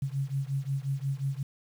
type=beating tone pair; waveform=sine; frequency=134.8 / 140.4 Hz; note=C#3 / C#3; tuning=-48 / +22 cents; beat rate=5.6 Hz; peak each=-31 / -32 dBFS; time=0.02-1.43 s; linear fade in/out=5 ms; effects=9-bit